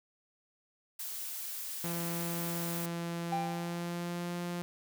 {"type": "noise", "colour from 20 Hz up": "blue", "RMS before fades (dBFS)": -40, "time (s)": [0.99, 2.86], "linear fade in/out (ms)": 5}
{"type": "tone with pitch glide", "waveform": "sawtooth", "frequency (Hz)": [170, 174.68], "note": ["F3", "F3"], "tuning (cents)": [-46, 1], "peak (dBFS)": -31, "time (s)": [1.84, 4.62], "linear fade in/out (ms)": 0, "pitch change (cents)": 47, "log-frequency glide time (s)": [3.26, 4.36]}
{"type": "tone with exponential decay", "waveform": "triangle", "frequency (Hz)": 794, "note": "G5", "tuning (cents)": 22, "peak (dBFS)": -27, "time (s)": [3.32, 4.01], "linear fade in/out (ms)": 5, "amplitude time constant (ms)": 150}
{"effects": []}